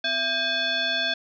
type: tone with frequency modulation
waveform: sine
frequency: 2524 Hz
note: D#7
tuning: 24 cents sharp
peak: -22 dBFS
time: 0.04-1.14 s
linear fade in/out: 5 ms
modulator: 927 Hz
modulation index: 1.9
effects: none